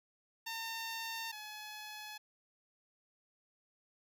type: tone pair in turn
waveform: 10% pulse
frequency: 908 / 849.2 Hz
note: A#5 / G#5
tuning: -46 / +38 cents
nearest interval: minor second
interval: 116 cents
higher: first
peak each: -31 / -37 dBFS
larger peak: first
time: 0.46-1.32 / 1.32-2.18 s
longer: neither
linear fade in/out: 10 ms
effects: none